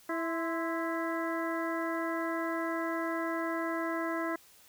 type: harmonic tone with a mistuned harmonic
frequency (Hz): 329.6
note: E4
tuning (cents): 0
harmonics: 1 / 2 / 3 / 4 / 5 / 6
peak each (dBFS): -34 / -37 / -39 / -40 / -41 / -42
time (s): 0.09-4.36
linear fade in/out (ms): 5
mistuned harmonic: 3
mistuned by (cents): +74
effects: white hiss -59 dBFS RMS until 4.68 s